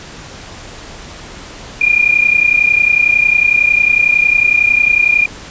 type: tone pair together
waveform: sine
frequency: 2400 / 2431 Hz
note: D7 / D#7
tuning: +37 / -41 cents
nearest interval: unison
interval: 22 cents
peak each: -11 dBFS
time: 1.81-5.26 s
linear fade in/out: 5 ms
effects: pink hiss -32 dBFS RMS until 5.5 s + resampled to 16000 Hz